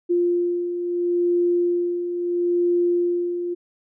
sine beating tone pair, 349.2 / 349.95 Hz, F4 / F4, 0 / +4 cents, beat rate 0.75 Hz, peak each -27 / -19 dBFS, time 0.09-3.55 s, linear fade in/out 20 ms, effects none

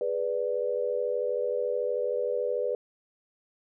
sine chord, G# diminished, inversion none, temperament equal, 415.3 / 493.9 / 587.3 Hz, G#4 / B4 / D5, 0 / 0 / 0 cents, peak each -33 / -28 / -32 dBFS, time 0.01-2.75 s, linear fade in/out 2 ms, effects none

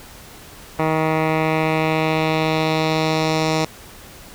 10% pulse tone with low-pass filter sweep, 158 Hz, D#3, 27 cents sharp, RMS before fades -19 dBFS, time 0.79-3.65 s, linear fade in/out 2 ms, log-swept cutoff 1700 to 5800 Hz, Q 1.6, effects pink hiss -41 dBFS RMS until 4.34 s

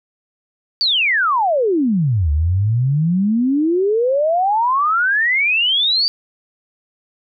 sine exponential two-way sweep, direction down then up, 4699 to 71.5 to 4699 Hz, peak -13 dBFS, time 0.81-6.08 s, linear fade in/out 0 ms, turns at 2.31 s, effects none

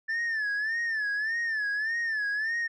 sine tone with vibrato, 1757 Hz, A6, 3 cents flat, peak -24 dBFS, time 0.08-2.68 s, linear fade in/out 20 ms, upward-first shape sine, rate 1.7 Hz, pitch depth 110 cents each way, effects tanh soft clip ceiling -26 dBFS

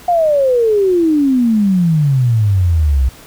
sine exponential sweep, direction down, 720 to 62.4 Hz, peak -9 dBFS, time 0.08-3.09 s, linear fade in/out 5 ms, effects pink hiss -39 dBFS RMS until 3.26 s

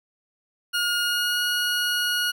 20% pulse tone with pitch glide, 1430 to 1447.5 Hz, F6 to F#6, +41 to -38 cents, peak -17 dBFS, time 0.73-2.32 s, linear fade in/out 20 ms, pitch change +21 cents, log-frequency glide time 1.03-1.41 s, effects none

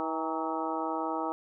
harmonic tone with a mistuned harmonic, 160.9 Hz, E3, 42 cents flat, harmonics 2 / 3 / 4 / 5 / 6 / 7 / 8, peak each -35 / -39 / -38 / -36 / -36 / -40 / -39 dBFS, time 0-1.32 s, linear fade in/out 0 ms, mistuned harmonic 6, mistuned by -67 cents, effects none

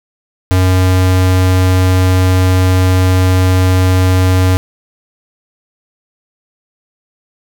square tone, 92.5 Hz, F#2, in tune, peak -8 dBFS, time 0.51-4.57 s, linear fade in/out 0 ms, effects none

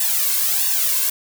blue noise with flanger, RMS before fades -19 dBFS, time 0-1.1 s, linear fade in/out 5 ms, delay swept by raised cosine 1.1 to 1.9 ms, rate 1.5 Hz, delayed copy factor +0.95, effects none

